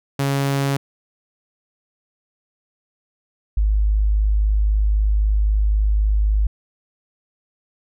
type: tone pair in turn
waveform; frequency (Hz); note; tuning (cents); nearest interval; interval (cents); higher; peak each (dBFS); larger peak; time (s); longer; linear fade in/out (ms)
sawtooth / sine; 138.59 / 51.91; C#3 / G#1; 0 / 0; octave + perfect fourth; 1700; first; -14; neither; 0.19-0.77 / 3.57-6.47; second; 5
effects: none